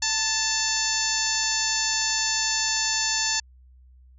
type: harmonic tone with a mistuned harmonic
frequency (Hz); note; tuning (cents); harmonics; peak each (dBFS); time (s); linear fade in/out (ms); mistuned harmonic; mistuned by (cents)
888; A5; +16; 1 / 2 / 3 / 4 / 5 / 6 / 7 / 8; -34 / -30 / -34 / -34 / -29 / -30 / -29 / -29; 0.02-3.4; 5; 2; -25
effects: added 63 Hz sine -49 dBFS peak until 4.18 s